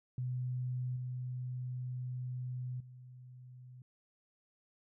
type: tone with level steps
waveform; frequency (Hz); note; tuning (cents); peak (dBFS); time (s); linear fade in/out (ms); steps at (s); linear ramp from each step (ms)
sine; 125.8; B2; +32; -34 / -37 / -50; 0.18-3.82; 2; 0.96 / 2.8; 5
effects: none

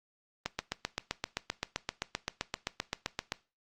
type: click train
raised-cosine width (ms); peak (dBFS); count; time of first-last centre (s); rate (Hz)
0.2; -14; 23; 0.46-3.321; 7.69
effects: noise-tail reverb RT60 0.3 s tail -19 dB re dry + Opus 32 kbps

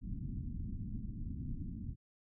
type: low-pass noise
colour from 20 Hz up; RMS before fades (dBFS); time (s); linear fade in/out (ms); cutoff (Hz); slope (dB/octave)
pink; -41; 0.01-1.96; 50; 270; 48
effects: none

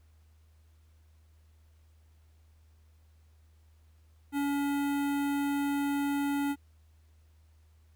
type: tone with notch filter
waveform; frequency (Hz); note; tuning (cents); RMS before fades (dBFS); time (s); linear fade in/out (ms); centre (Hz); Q
square; 283.6; C#4; +40; -30; 4.32-6.56; 50; 5200; 0.85
effects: added 78 Hz sine -58 dBFS peak until 7.95 s + pink hiss -73 dBFS RMS until 7.95 s

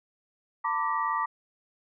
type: tone cluster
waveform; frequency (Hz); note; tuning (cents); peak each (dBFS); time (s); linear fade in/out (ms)
sine; 903 / 1001 / 1168 / 1915; A5 / B5 / D6 / A#6; +45 / +23 / -10 / +46; -31 / -33 / -28 / -36; 0.64-1.26; 10
effects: none

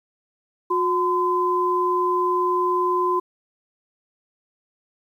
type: tone pair together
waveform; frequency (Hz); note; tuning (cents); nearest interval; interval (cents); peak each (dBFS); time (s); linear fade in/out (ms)
sine; 361 / 1021; F#4 / C6; -43 / -43; octave + tritone; 1800; -22 / -20; 0.7-3.2; 10
effects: 9-bit

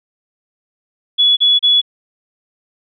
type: tone bursts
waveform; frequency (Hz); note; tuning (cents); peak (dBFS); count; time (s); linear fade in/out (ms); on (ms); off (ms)
sine; 3398; G#7; +39; -8; 3; 1.18-1.816; 20; 190; 33
effects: none

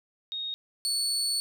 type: tone pair in turn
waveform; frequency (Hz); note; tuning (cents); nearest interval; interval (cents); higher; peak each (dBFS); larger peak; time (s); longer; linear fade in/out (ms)
sine / 30% pulse; 3729 / 4435; A#7 / C#8; 0 / 0; minor third; 300; second; -31 / -23; second; 0.32-0.54 / 0.85-1.4; second; 0
effects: none

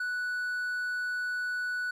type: tone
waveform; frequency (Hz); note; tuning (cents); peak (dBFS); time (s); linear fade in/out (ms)
triangle; 1480; F#6; 0; -28; 0-1.91; 5
effects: none

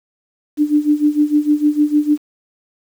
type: tone with tremolo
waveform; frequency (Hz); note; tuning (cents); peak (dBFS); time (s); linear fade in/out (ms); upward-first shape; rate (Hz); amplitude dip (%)
sine; 297.4; D4; +22; -8; 0.57-2.18; 50; sine; 6.6; 85
effects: 7-bit

